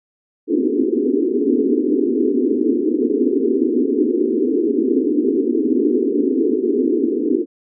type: band-pass noise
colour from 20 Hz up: pink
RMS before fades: -17 dBFS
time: 0.47-7.46 s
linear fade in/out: 50 ms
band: 240 to 440 Hz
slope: 96 dB/octave
effects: none